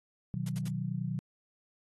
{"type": "chord", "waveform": "sine", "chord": "B major", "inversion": "none", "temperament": "equal with one note detuned", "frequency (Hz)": [124.47, 155.56, 185], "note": ["B2", "D#3", "F#3"], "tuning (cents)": [14, 0, 0], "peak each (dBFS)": -36, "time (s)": [0.34, 1.19], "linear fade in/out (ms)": 0}
{"type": "noise bursts", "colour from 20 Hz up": "white", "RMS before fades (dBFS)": -46, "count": 3, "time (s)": [0.46, 0.685], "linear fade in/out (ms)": 5, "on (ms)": 33, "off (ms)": 63}
{"effects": ["AAC 32 kbps"]}